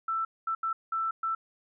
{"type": "tone bursts at uneven times", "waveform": "sine", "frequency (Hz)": 1329, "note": "E6", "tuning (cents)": 14, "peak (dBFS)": -27, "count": 5, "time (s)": [[0.08, 0.25], [0.47, 0.55], [0.63, 0.73], [0.92, 1.11], [1.23, 1.35]], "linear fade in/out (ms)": 5, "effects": []}